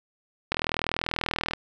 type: click train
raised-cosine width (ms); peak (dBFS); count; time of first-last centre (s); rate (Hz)
0.3; -10; 42; 0.52-1.535; 40.4
effects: none